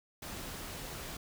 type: noise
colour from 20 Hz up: pink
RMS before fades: -43 dBFS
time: 0.22-1.17 s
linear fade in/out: 5 ms
effects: none